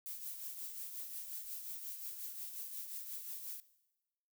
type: noise with tremolo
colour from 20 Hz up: violet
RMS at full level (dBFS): -43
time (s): 0.06-3.6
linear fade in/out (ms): 0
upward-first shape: triangle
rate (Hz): 5.6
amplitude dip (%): 55
effects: noise-tail reverb RT60 1.0 s tail -18 dB re dry